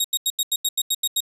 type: tone bursts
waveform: 20% pulse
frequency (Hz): 3769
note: A#7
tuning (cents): +18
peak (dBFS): -13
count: 10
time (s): 0-1.205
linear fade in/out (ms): 5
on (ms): 44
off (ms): 85
effects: none